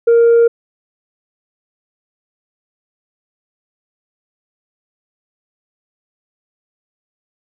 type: tone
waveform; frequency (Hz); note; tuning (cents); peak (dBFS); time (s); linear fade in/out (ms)
sine; 466.2; A#4; 0; -4; 0.07-0.48; 10
effects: tanh soft clip ceiling -5 dBFS